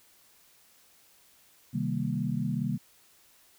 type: chord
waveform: sine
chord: C minor seventh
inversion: none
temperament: equal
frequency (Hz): 130.81 / 155.56 / 196 / 233.1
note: C3 / Eb3 / G3 / Bb3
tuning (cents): 0 / 0 / 0 / 0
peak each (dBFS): -33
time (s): 1.73-2.78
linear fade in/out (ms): 20
effects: white hiss -61 dBFS RMS until 3.58 s